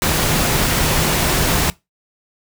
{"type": "tone in noise", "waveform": "sine", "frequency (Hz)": 155.56, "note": "D#3", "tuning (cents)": 0, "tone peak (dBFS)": -25, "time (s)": [0.02, 1.7], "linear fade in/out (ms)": 0, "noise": "pink", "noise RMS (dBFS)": -17, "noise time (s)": [0.02, 1.7], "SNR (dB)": -11, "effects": ["noise-tail reverb RT60 0.2 s tail -21 dB re dry"]}